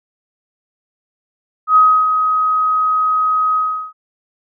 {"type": "tone with ADSR envelope", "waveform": "sine", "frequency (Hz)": 1262, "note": "D#6", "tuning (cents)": 24, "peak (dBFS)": -5, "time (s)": [1.67, 3.93], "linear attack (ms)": 90, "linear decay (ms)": 300, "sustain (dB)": -7, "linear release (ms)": 370, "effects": []}